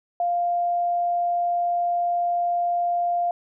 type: tone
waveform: sine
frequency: 698.5 Hz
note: F5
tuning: in tune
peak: -20 dBFS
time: 0.2-3.31 s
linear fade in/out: 2 ms
effects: none